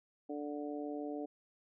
harmonic tone, 146.83 Hz, D3, in tune, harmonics 2 / 3 / 4 / 5, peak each -40 / -44 / -46 / -48 dBFS, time 0.29-1.26 s, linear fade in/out 10 ms, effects none

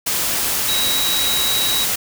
sine tone in noise, 3855 Hz, B7, 43 cents flat, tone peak -19 dBFS, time 0.68-1.85 s, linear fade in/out 10 ms, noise white, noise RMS -20 dBFS, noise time 0.06-1.96 s, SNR -2 dB, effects none

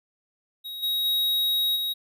square tone with level steps, 3800 Hz, A#7, 33 cents sharp, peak -34 / -24 / -22 / -26 dBFS, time 0.64-1.94 s, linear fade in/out 20 ms, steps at 0.82 / 1.04 / 1.75 s, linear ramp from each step 20 ms, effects none

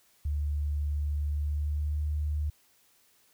sine tone with pitch glide, 73.42 to 74.92 Hz, D2 to D2, 0 to +35 cents, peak -27 dBFS, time 0.25-2.5 s, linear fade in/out 5 ms, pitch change +35 cents, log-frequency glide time 1.29-2.07 s, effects white hiss -65 dBFS RMS until 3.33 s

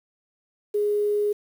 sine tone with quantisation, 414.9 Hz, G#4, 2 cents flat, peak -20 dBFS, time 0.74-1.33 s, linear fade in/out 10 ms, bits 8, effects none

